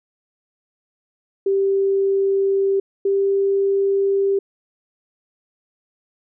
sine tone pair in turn, 391.5 / 394 Hz, G4 / G4, -2 / +9 cents, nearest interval unison, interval 11 cents, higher second, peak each -15 dBFS, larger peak neither, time 1.46-2.8 / 3.05-4.39 s, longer neither, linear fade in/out 5 ms, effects none

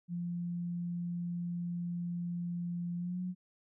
sine tone with pitch glide, 173.7 to 181.7 Hz, F3 to F#3, -9 to -31 cents, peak -34 dBFS, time 0.08-3.35 s, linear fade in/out 50 ms, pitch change +78 cents, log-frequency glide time 2.97-3.21 s, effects none

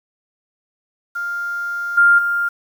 sine tone with level steps, 1400 Hz, F6, 4 cents sharp, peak -21 / -8 / -16 dBFS, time 1.15-2.49 s, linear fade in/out 10 ms, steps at 1.97 / 2.18 s, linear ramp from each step 10 ms, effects 7-bit

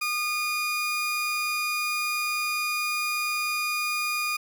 30% pulse tone pair together, 1221.5 / 2443 Hz, D#6 / D#7, -32 / -32 cents, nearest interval octave, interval 1200 cents, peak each -27 dBFS, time 0.01-4.37 s, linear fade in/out 10 ms, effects none

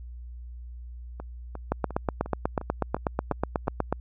two click trains, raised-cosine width 1 ms, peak -23 / -10 dBFS, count 8 / 19, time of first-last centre 1.2-3.673 / 1.72-3.926 s, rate 2.83 / 8.16 Hz, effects added 60 Hz sine -38 dBFS peak until 4 s

